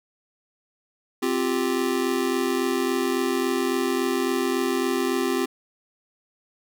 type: chord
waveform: square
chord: C suspended fourth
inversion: none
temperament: just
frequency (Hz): 261.6 / 348.8 / 392.4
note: C4 / F4 / G4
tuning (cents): 0 / -2 / +2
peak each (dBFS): -27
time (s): 1.22-5.46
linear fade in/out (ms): 10
effects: none